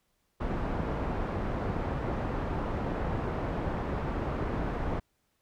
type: low-pass noise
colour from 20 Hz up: pink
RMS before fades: -32 dBFS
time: 0.4-5 s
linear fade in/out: 10 ms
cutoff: 1100 Hz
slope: 12 dB/octave
effects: pink hiss -75 dBFS RMS until 5.41 s